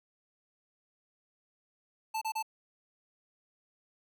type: tone bursts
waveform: square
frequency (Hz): 880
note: A5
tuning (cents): 0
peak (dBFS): -32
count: 3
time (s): 2.14-2.427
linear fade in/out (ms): 10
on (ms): 75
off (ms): 31
effects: none